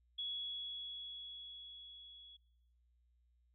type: tone with level ramp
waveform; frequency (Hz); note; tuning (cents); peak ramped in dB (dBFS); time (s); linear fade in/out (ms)
sine; 3363; G#7; +21; -38 to -55; 0.18-2.37; 10
effects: noise-tail reverb RT60 1.0 s tail -23 dB re dry + added 60 Hz sine -70 dBFS peak until 3.54 s